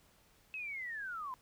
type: linear sweep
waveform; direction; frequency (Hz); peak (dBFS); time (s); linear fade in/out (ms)
sine; down; 2603 to 987.8; -39; 0.54-1.34; 0
effects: pink hiss -67 dBFS RMS until 1.41 s